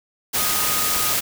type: tone in noise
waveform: sine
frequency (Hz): 1244.5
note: D#6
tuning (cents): 0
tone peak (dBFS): -29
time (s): 0.36-1.15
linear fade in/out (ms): 20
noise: white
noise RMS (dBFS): -21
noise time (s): 0.33-1.21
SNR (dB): -11
effects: none